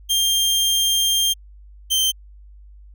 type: tone pair in turn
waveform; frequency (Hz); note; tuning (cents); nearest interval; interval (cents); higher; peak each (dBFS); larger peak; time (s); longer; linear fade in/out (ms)
sawtooth; 3192 / 3123; G7 / G7; +31 / -7; unison; 38; first; -13; neither; 0.09-1.34 / 1.9-2.12; first; 20
effects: added 50 Hz sine -41 dBFS peak until 2.94 s